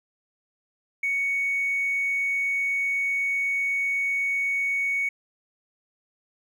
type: tone with hard clipping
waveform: sine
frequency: 2228 Hz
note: C#7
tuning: 8 cents sharp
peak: -23 dBFS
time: 1.03-5.09 s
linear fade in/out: 5 ms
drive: 1 dB
effects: none